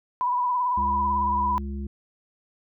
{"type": "tone with vibrato", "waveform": "sine", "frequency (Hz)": 987.8, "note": "B5", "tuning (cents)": 0, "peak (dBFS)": -21, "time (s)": [0.21, 1.58], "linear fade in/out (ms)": 0, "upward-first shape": "sine", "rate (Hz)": 18, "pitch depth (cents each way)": 41}
{"type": "harmonic tone", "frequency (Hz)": 69, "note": "C#2", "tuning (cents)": -7, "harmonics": [1, 3, 5], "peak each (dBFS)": [-30, -34, -43], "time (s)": [0.77, 1.87], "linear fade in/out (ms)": 5}
{"effects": []}